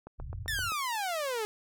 click train, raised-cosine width 1 ms, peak -30 dBFS, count 6, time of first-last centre 0.07-0.72 s, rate 7.69 Hz
white low-pass noise, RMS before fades -40 dBFS, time 0.18-0.7 s, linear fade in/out 20 ms, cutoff 120 Hz, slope 48 dB/octave
sawtooth exponential sweep, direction down, 1834 to 415.3 Hz, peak -27 dBFS, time 0.48-1.45 s, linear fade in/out 0 ms
effects none

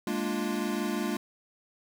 square chord, Bb dominant seventh, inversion third, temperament equal with one note detuned, 207.7 / 233.1 / 294.7 / 349.2 Hz, Ab3 / Bb3 / D4 / F4, 0 / 0 / +6 / 0 cents, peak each -34 / -35 / -36 / -35 dBFS, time 0.07-1.17 s, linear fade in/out 2 ms, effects none

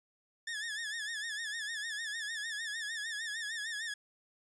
sawtooth tone with vibrato, 1760 Hz, A6, in tune, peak -33 dBFS, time 0.47-3.94 s, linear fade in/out 5 ms, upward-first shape sine, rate 6.6 Hz, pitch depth 100 cents each way, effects resampled to 22050 Hz

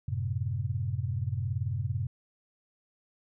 sine chord, F# diminished, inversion none, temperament equal, 92.5 / 110 / 130.81 Hz, F#2 / A2 / C3, 0 / 0 / 0 cents, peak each -33 dBFS, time 0.08-2.07 s, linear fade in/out 5 ms, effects none

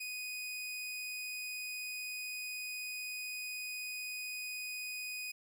sawtooth tone, 2489 Hz, D#7, in tune, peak -36 dBFS, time 0-5.32 s, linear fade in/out 10 ms, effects none

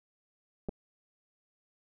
clicks, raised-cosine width 2 ms, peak -23 dBFS, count 2, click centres 0.687 / 0.692 s, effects none

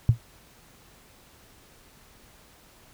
sine tone with exponential decay, 116.54 Hz, A#2, in tune, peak -10 dBFS, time 0.09-0.19 s, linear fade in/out 0 ms, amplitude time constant 20 ms, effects pink hiss -55 dBFS RMS until 2.93 s

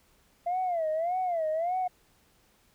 sine tone with vibrato, 681 Hz, F5, 44 cents flat, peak -25 dBFS, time 0.46-1.88 s, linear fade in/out 10 ms, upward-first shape sine, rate 1.7 Hz, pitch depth 160 cents each way, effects tanh soft clip ceiling -23 dBFS + pink hiss -65 dBFS RMS until 2.74 s

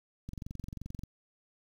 click train, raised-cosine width 5 ms, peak -28 dBFS, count 18, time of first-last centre 0.29-1.036 s, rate 22.8 Hz, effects 9-bit

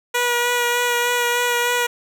10% pulse tone with vibrato, 483.3 Hz, B4, 38 cents flat, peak -9 dBFS, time 0.14-1.87 s, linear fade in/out 10 ms, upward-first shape sine, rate 3.3 Hz, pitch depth 15 cents each way, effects none

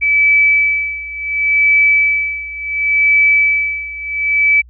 sine tone with tremolo, 2302 Hz, D7, 35 cents flat, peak -7 dBFS, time 0.01-4.62 s, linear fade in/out 20 ms, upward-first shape sine, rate 0.7 Hz, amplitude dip 85%, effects added 60 Hz sine -38 dBFS peak until 4.69 s

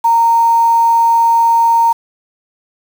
sine tone with quantisation, 924 Hz, A#5, 16 cents flat, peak -7 dBFS, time 0.04-1.93 s, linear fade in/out 10 ms, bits 5, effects none

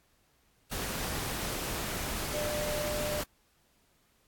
sine tone in noise, 598 Hz, D5, 31 cents sharp, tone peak -33 dBFS, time 2.33-3.21 s, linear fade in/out 10 ms, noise pink, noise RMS -35 dBFS, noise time 0.71-3.24 s, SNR -1 dB, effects pink hiss -69 dBFS RMS until 4.27 s + AAC 64 kbps

